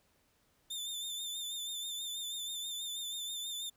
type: tone with vibrato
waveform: sawtooth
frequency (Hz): 3574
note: A7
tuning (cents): +26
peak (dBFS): -35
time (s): 0.7-3.7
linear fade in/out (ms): 10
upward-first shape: triangle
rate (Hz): 6.2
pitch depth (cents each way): 55
effects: pink hiss -72 dBFS RMS until 3.76 s